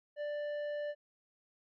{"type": "tone with tanh clipping", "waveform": "sine", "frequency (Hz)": 589, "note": "D5", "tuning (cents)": 5, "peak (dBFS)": -37, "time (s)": [0.16, 0.95], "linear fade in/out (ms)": 50, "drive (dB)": 9, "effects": []}